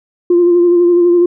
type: tone with vibrato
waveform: sine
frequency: 349 Hz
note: F4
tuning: 1 cent flat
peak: -5 dBFS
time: 0.3-1.26 s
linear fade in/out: 5 ms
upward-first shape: sine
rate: 12 Hz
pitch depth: 28 cents each way
effects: tanh soft clip ceiling -2 dBFS